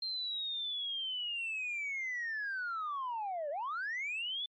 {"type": "linear two-way sweep", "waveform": "sine", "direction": "down then up", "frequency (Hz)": [4186, 556, 3518], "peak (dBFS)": -33, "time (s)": [0.02, 4.46], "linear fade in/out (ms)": 5, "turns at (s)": 3.5, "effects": ["tanh soft clip ceiling -32 dBFS", "MP3 32 kbps"]}